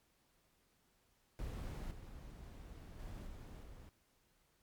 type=noise with level steps; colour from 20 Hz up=brown; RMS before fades=-44 / -52 / -48 / -51 / -54 dBFS; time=1.39-3.89 s; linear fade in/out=0 ms; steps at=1.91 / 2.99 / 3.27 / 3.63 s; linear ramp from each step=2 ms; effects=pink hiss -75 dBFS RMS until 4.62 s + MP3 96 kbps